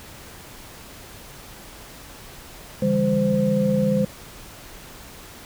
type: tone cluster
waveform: sine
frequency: 145 / 167.7 / 202.2 / 517 Hz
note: D3 / E3 / G#3 / C5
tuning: -22 / +30 / -46 / -21 cents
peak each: -26 / -27 / -20 / -22 dBFS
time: 2.82-4.05 s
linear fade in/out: 5 ms
effects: pink hiss -42 dBFS RMS until 5.45 s